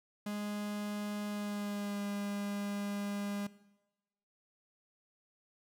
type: tone with pitch glide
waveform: 45% pulse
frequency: 207.3 to 202.8 Hz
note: G#3 to G#3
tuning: -3 to -41 cents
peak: -36 dBFS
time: 0.26-3.47 s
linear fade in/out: 5 ms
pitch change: -38 cents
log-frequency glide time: 1.27-2.01 s
effects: noise-tail reverb RT60 1.0 s tail -18 dB re dry